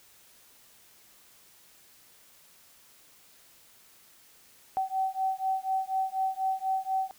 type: beating tone pair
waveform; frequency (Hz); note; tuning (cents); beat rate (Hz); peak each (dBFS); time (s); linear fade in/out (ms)
sine; 762 / 766.1; G5 / G5; -49 / -40; 4.1; -30; 4.77-7.11; 0
effects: white hiss -58 dBFS RMS until 7.18 s